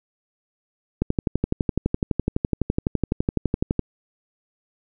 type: click train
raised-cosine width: 3 ms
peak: -7 dBFS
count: 34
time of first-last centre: 1.02-3.793 s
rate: 11.9 Hz
effects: none